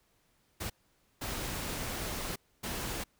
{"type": "noise bursts at uneven times", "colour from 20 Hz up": "pink", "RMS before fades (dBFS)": -37, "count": 3, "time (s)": [[0.6, 0.7], [1.21, 2.36], [2.63, 3.04]], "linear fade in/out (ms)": 10, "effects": ["pink hiss -71 dBFS RMS until 3.19 s"]}